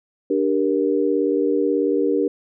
sine chord, G minor, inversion second, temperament just, 294 / 392 / 470.4 Hz, D4 / G4 / Bb4, +2 / 0 / +16 cents, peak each -21 dBFS, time 0.3-2.28 s, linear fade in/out 5 ms, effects none

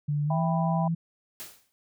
sine tone with pitch glide, 146.9 to 165.84 Hz, D3 to E3, +1 to +11 cents, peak -24 dBFS, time 0.08-0.95 s, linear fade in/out 10 ms, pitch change +210 cents, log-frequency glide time 0.25-0.4 s
sine chord, E minor, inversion none, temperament just, 659.3 / 791.1 / 988.9 Hz, E5 / G5 / B5, 0 / +16 / +2 cents, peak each -32 / -31 / -33 dBFS, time 0.3-0.88 s, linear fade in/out 5 ms
white noise with exponential decay, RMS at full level -37 dBFS, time 1.4-1.72 s, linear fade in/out 0 ms, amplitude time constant 69 ms
effects none

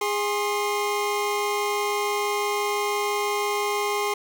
25% pulse tone pair together, 411.2 / 1061 Hz, G#4 / C6, -17 / +24 cents, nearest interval octave + major third, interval 1641 cents, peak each -21 / -24 dBFS, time 0.01-4.14 s, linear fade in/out 5 ms, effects none

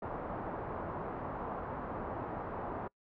white low-pass noise, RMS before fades -40 dBFS, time 0.02-2.88 s, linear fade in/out 5 ms, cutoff 1100 Hz, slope 24 dB/octave, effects noise-tail reverb RT60 0.1 s tail -25 dB re dry

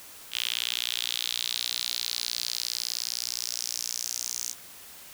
sawtooth tone with high-pass filter sweep, 59.6 Hz, A#1, 39 cents sharp, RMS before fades -32 dBFS, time 0.31-4.55 s, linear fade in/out 50 ms, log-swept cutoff 3100 to 6300 Hz, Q 3.7, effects white hiss -47 dBFS RMS until 5.13 s

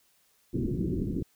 white low-pass noise, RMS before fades -30 dBFS, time 0.53-1.23 s, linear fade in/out 10 ms, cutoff 360 Hz, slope 48 dB/octave, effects white hiss -67 dBFS RMS until 1.35 s

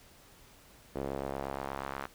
sawtooth tone with band-pass filter sweep, 68.4 Hz, C#2, 23 cents flat, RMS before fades -38 dBFS, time 0.95-2.07 s, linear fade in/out 10 ms, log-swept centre 450 to 1300 Hz, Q 1.4, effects pink hiss -58 dBFS RMS until 2.14 s

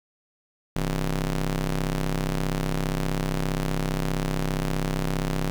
sawtooth ring-modulated tone, 97 Hz, G2, 18 cents flat, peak -17 dBFS, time 0.76-5.5 s, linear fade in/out 0 ms, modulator 66.1 Hz, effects 8-bit

